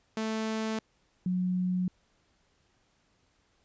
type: tone pair in turn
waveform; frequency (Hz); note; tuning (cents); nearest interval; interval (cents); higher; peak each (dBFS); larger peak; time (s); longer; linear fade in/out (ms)
sawtooth / sine; 220 / 182.17; A3 / F#3; 0 / -27; minor third; 327; first; -26; neither; 0.17-0.79 / 1.26-1.88; neither; 2
effects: pink hiss -70 dBFS RMS until 3.64 s + resampled to 16000 Hz